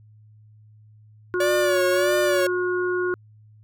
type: harmonic tone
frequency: 360.8 Hz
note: F#4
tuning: 44 cents flat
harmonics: 1 / 3 / 4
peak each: -22 / -33 / -28 dBFS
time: 1.34-3.14 s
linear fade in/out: 0 ms
type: tone with vibrato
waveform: 45% pulse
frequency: 572 Hz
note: D5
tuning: 46 cents flat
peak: -20 dBFS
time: 1.4-2.47 s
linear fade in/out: 5 ms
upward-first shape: sine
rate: 1.6 Hz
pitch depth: 77 cents each way
effects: added 107 Hz sine -48 dBFS peak until 3.63 s